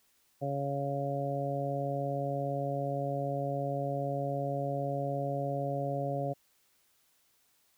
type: harmonic tone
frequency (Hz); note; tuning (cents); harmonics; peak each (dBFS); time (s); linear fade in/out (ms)
139.8; C#3; +15; 1 / 2 / 3 / 4 / 5; -35 / -40 / -41 / -35 / -37; 0.41-6.34; 20
effects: white hiss -70 dBFS RMS until 7.77 s